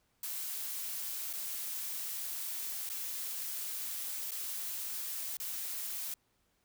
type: noise with dropouts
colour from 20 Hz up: blue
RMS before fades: -39 dBFS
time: 0.23-6.14 s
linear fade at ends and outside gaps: 2 ms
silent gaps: 1.33-1.335 / 2.891-2.898 / 4.309-4.317 / 5.37-5.4 s
effects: pink hiss -75 dBFS RMS until 6.64 s